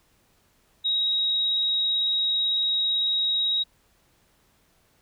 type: tone with vibrato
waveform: sine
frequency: 3803 Hz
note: A#7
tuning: 34 cents sharp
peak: -21 dBFS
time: 0.84-3.64 s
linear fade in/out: 20 ms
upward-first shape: sine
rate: 18 Hz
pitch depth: 8 cents each way
effects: pink hiss -64 dBFS RMS until 5.01 s